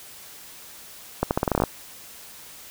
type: accelerating click train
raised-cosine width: 1 ms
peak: -6 dBFS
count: 11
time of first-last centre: 1.23-1.637 s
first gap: 79 ms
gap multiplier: 0.84
effects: white hiss -44 dBFS RMS until 2.7 s